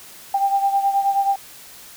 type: beating tone pair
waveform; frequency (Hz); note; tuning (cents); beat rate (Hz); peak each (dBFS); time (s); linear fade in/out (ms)
sine; 790 / 799.4; G5 / G5; +13 / +34; 9.4; -17 / -23; 0.34-1.36; 5
effects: white hiss -42 dBFS RMS until 1.96 s